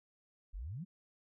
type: exponential sweep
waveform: sine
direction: up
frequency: 38.89 to 200 Hz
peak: -40 dBFS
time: 0.53-0.85 s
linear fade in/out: 20 ms
effects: none